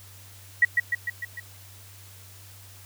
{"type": "tone with echo", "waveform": "sine", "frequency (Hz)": 1921, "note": "B6", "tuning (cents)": -48, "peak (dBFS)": -13, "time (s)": [0.62, 0.65], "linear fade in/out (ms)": 5, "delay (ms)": 150, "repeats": 5, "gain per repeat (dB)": -4, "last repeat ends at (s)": 1.4, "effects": ["added 97 Hz sine -48 dBFS peak until 2.85 s", "white hiss -50 dBFS RMS until 2.85 s"]}